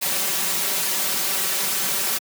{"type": "noise with comb filter", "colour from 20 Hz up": "white", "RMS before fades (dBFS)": -23, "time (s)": [0.01, 2.19], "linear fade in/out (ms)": 20, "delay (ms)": 5.2, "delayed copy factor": 1, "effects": ["high-pass 150 Hz 12 dB/octave"]}